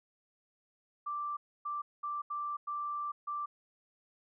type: tone bursts at uneven times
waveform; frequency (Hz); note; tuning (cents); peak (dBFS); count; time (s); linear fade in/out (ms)
sine; 1174.7; D6; 0; -34; 6; 1.06-1.37 / 1.65-1.82 / 2.03-2.22 / 2.3-2.57 / 2.67-3.12 / 3.27-3.46; 10
effects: none